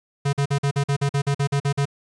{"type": "tone bursts", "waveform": "square", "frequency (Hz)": 140.9, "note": "C#3", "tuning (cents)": 29, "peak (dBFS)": -19, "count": 13, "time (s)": [0.25, 1.855], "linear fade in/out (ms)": 10, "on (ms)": 81, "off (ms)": 46, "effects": ["resampled to 22050 Hz", "8-bit"]}